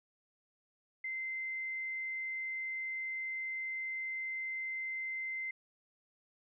sine tone, 2075 Hz, C7, 15 cents flat, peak -36 dBFS, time 1.04-5.51 s, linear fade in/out 5 ms, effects none

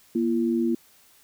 sine tone pair together, 236.9 / 339.6 Hz, A#3 / F4, +28 / -48 cents, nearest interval tritone, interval 624 cents, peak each -23 / -24 dBFS, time 0.15-0.75 s, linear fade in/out 5 ms, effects white hiss -57 dBFS RMS until 1.23 s

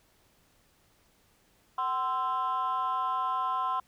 sine tone with amplitude modulation, 1040 Hz, C6, 11 cents flat, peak -21 dBFS, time 1.78-3.8 s, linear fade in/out 5 ms, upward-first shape sine, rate 285 Hz, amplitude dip 100%, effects tanh soft clip ceiling -22 dBFS + pink hiss -66 dBFS RMS until 3.87 s

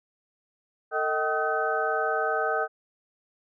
sine tone cluster, 448.8 / 628 / 767 / 1266 / 1524 Hz, A4 / D#5 / G5 / D#6 / G6, +34 / +16 / -38 / +30 / -49 cents, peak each -30 dBFS, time 0.91-2.68 s, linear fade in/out 50 ms, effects none

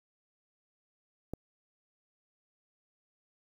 click, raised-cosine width 2 ms, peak -23 dBFS, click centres 1.336 s, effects 9-bit

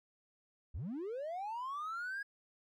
triangle linear sweep, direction up, 51.91 to 1661.2 Hz, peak -35 dBFS, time 0.74-2.23 s, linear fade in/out 10 ms, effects tanh soft clip ceiling -33 dBFS + MP3 96 kbps

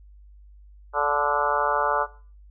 harmonic tone with a mistuned harmonic, 145.6 Hz, D3, 15 cents flat, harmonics 3 / 4 / 5 / 6 / 7 / 8 / 9 / 10, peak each -31 / -27 / -31 / -26 / -29 / -28 / -29 / -31 dBFS, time 0.93-2.07 s, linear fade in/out 50 ms, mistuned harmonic 8, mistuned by +18 cents, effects noise-tail reverb RT60 0.4 s tail -17 dB re dry + added 50 Hz sine -46 dBFS peak until 2.5 s

